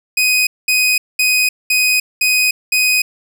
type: tone bursts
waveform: sawtooth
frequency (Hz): 2502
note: D#7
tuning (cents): +9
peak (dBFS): -8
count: 6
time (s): 0.17-3.02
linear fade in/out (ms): 5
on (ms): 300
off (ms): 210
effects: none